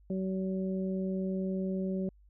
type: harmonic tone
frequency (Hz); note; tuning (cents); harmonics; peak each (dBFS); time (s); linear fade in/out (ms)
189; F#3; +37; 1 / 2 / 3; -31 / -37 / -41; 0.1-2.09; 2
effects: added 50 Hz sine -57 dBFS peak until 2.29 s